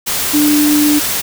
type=tone in noise; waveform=sine; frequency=296.3 Hz; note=D4; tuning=15 cents sharp; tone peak=-9 dBFS; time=0.33-1 s; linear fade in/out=20 ms; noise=white; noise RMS=-17 dBFS; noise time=0.06-1.22 s; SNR=+5 dB; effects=none